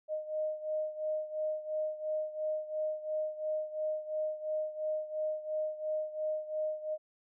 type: beating tone pair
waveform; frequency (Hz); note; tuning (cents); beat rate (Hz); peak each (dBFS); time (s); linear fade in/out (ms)
sine; 617 / 619.9; D#5 / D#5; -15 / -7; 2.9; -34 / -38; 0.08-6.98; 50
effects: none